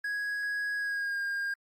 triangle tone with pitch glide, 1661.2 to 1613 Hz, G#6 to G6, 0 to +49 cents, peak -28 dBFS, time 0.04-1.54 s, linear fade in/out 5 ms, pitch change -51 cents, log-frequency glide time 0.76-1.2 s, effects Opus 32 kbps

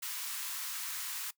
white high-pass noise, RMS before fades -39 dBFS, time 0.02-1.31 s, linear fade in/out 10 ms, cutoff 930 Hz, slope 48 dB/octave, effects noise-tail reverb RT60 0.1 s tail -20 dB re dry

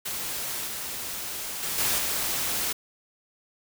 white noise with level steps, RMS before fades -32 / -34 / -30 / -25 / -28 dBFS, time 0.05-2.73 s, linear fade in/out 10 ms, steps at 0.67 / 1.63 / 1.78 / 1.98 s, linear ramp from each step 2 ms, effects none

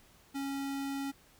square tone, 275.9 Hz, C#4, 8 cents flat, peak -35 dBFS, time 0.34-1.12 s, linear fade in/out 20 ms, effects pink hiss -62 dBFS RMS until 1.39 s

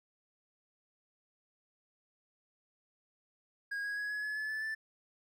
triangle tone with pitch steps, 1637 / 1654.1 / 1671.4 / 1688.9 / 1706.5 / 1724.4 / 1742.4 / 1760.6 Hz, G#6 / G#6 / G#6 / G#6 / G#6 / A6 / A6 / A6, -25 / -7 / +11 / +29 / +47 / -35 / -17 / +1 cents, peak -33 dBFS, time 3.71-4.75 s, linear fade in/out 10 ms, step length 130 ms, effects none

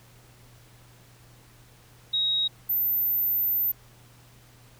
sine tone pair in turn, 3791 / 14181 Hz, A#7 / A9, +28 / +12 cents, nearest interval octave + major seventh, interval 2284 cents, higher second, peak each -22 dBFS, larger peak neither, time 2.13-2.48 / 2.69-3.72 s, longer second, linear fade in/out 10 ms, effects added 120 Hz sine -54 dBFS peak until 4.79 s + pink hiss -56 dBFS RMS until 4.79 s

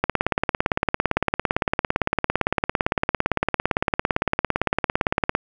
click train, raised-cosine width 0.5 ms, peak -3 dBFS, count 95, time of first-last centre 0.04-5.351 s, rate 17.7 Hz, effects none

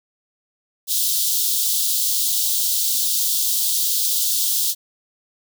white high-pass noise, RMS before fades -20 dBFS, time 0.87-4.75 s, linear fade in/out 50 ms, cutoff 3300 Hz, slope 48 dB/octave, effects none

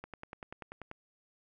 click train, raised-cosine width 0.5 ms, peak -28 dBFS, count 10, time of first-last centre 0.04-0.914 s, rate 10.3 Hz, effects none

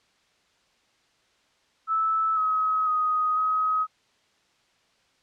sine tone with pitch steps, 1310 / 1274 / 1250 / 1267 Hz, E6 / D#6 / D#6 / D#6, -11 / +41 / +8 / +31 cents, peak -21 dBFS, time 1.87-3.87 s, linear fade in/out 50 ms, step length 500 ms, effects white hiss -65 dBFS RMS until 5.22 s + low-pass 5000 Hz 12 dB/octave

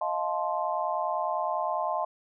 sine chord, F dominant seventh, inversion third, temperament just, 628.6 / 698.5 / 873.1 / 1047.7 Hz, Eb5 / F5 / A5 / C6, +18 / 0 / -14 / +2 cents, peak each -32 dBFS, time 0.01-2.05 s, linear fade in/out 5 ms, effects none

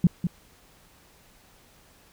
sine tone with echo, 174.6 Hz, F3, in tune, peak -13 dBFS, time 0.04-0.07 s, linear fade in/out 2 ms, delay 200 ms, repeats 1, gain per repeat -8 dB, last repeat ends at 0.27 s, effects pink hiss -57 dBFS RMS until 2.12 s

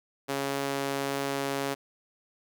sawtooth tone with high-pass filter, 138.59 Hz, C#3, in tune, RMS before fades -31 dBFS, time 0.28-1.75 s, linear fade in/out 20 ms, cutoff 360 Hz, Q 0.96, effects none

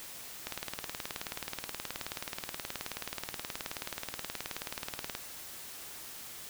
click train, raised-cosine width 0.2 ms, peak -18 dBFS, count 89, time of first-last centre 0.47-5.151 s, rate 18.8 Hz, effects white hiss -46 dBFS RMS until 6.49 s

